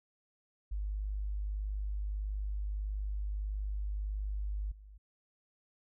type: tone with level steps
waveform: sine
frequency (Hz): 50.8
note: G#1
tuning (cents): -38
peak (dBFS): -33 / -50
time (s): 0.71-4.98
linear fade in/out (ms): 10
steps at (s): 4.71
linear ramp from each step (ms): 10
effects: none